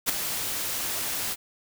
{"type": "noise with ADSR envelope", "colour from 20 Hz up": "white", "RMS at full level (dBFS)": -21, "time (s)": [0.06, 1.36], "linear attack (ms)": 34, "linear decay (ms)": 5, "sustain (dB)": -9, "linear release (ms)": 36, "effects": []}